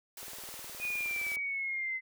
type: high-pass noise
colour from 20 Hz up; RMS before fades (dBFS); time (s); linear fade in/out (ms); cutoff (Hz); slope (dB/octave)
white; -45; 0.17-1.36; 2; 350; 96
type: click train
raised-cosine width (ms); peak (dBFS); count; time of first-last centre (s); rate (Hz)
1; -37; 23; 0.23-1.37; 19.3
type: exponential sweep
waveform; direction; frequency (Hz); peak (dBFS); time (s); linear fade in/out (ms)
sine; down; 2489 to 2046; -32; 0.79-2.01; 50
effects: none